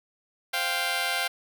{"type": "chord", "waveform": "10% pulse", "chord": "C suspended fourth", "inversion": "none", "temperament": "just", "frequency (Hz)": [523.3, 697.7, 784.9], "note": ["C5", "F5", "G5"], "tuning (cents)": [0, -2, 2], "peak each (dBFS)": [-27, -21, -22], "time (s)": [0.53, 1.28], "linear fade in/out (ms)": 10, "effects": []}